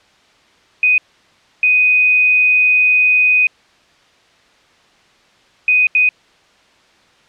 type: tone bursts at uneven times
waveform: sine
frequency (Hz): 2496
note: D#7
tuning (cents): +5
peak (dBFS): -8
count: 4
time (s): 0.83-0.98 / 1.63-3.47 / 5.68-5.87 / 5.95-6.09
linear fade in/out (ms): 2
effects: white hiss -51 dBFS RMS until 7.28 s + low-pass 4000 Hz 12 dB/octave